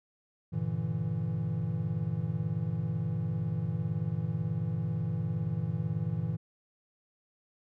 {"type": "chord", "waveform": "triangle", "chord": "E half-diminished seventh", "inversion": "first", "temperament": "equal", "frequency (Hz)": [98, 116.54, 146.83, 164.81], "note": ["G2", "Bb2", "D3", "E3"], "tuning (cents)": [0, 0, 0, 0], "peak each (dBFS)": [-36, -32, -35, -31], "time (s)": [0.52, 6.37], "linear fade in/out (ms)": 20, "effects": []}